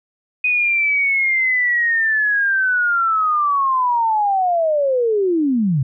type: linear sweep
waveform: sine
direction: down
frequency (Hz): 2499 to 123.47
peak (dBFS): -14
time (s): 0.44-5.83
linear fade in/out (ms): 5
effects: none